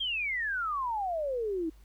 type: exponential sweep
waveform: sine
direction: down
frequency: 3277 to 310 Hz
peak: -29 dBFS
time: 0-1.7 s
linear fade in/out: 10 ms
effects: added 50 Hz sine -52 dBFS peak until 1.84 s + pink hiss -66 dBFS RMS until 1.84 s